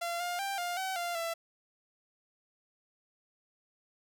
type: tone with pitch steps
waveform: sawtooth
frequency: 686 / 706 / 789 / 704 / 760 / 695 / 668 Hz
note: F5 / F5 / G5 / F5 / F#5 / F5 / E5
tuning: -31 / +19 / +11 / +14 / +46 / -9 / +23 cents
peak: -29 dBFS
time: 0.01-1.34 s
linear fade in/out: 10 ms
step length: 190 ms
effects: none